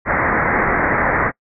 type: low-pass noise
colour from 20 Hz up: white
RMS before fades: -17 dBFS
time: 0.05-1.32 s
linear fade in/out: 50 ms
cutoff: 2100 Hz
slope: 96 dB/octave
effects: noise-tail reverb RT60 0.1 s tail -25 dB re dry